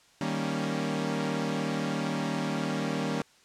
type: chord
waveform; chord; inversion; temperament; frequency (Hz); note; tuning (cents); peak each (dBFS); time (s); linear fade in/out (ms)
sawtooth; Eb dominant seventh; none; equal; 155.56 / 196 / 233.1 / 277.2; Eb3 / G3 / Bb3 / Db4; 0 / 0 / 0 / 0; -30; 0.21-3.22; 2
effects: white hiss -60 dBFS RMS until 3.44 s + low-pass 7000 Hz 12 dB/octave